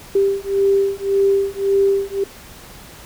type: beating tone pair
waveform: sine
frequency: 393.4 / 395.2 Hz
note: G4 / G4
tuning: +6 / +14 cents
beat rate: 1.8 Hz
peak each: -17 dBFS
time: 0.15-2.24 s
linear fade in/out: 5 ms
effects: pink hiss -40 dBFS RMS until 3.05 s